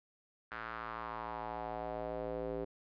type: tone with band-pass filter sweep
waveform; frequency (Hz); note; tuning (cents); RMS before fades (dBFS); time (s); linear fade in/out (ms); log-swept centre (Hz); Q
square; 56.5; A1; +47; -41; 0.51-2.65; 10; 1500 to 440; 3
effects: resampled to 11025 Hz